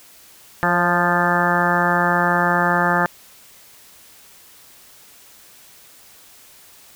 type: harmonic tone with a mistuned harmonic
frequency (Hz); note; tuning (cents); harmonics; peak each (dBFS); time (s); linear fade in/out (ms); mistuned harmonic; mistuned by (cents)
174.8; F3; +2; 1 / 2 / 3 / 4 / 5 / 6 / 7 / 8 / 9 / 10; -23 / -27 / -26 / -24 / -22 / -28 / -23 / -26 / -24 / -23; 0.63-3.06; 0; 3; +33
effects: white hiss -47 dBFS RMS until 6.95 s